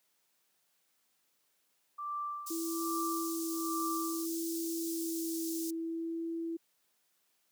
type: tone with tremolo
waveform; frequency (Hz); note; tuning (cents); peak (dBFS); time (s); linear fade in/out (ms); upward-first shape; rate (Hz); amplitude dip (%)
sine; 1174.7; D6; 0; -34; 1.98-4.26; 10; sine; 1.2; 90
type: high-pass noise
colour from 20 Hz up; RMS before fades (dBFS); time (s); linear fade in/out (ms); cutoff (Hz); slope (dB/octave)
pink; -42; 2.46-5.71; 10; 5500; 24
type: tone with vibrato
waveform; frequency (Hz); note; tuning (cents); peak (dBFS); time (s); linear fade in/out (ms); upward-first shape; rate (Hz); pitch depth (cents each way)
sine; 329.6; E4; 0; -34; 2.5-6.57; 10; sine; 0.58; 10
effects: white hiss -75 dBFS RMS until 7.51 s + high-pass 150 Hz 12 dB/octave